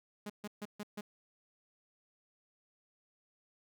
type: tone bursts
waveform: sawtooth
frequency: 207.7 Hz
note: G#3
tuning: in tune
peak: -36 dBFS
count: 5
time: 0.26-1.01 s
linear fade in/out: 5 ms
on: 38 ms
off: 140 ms
effects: none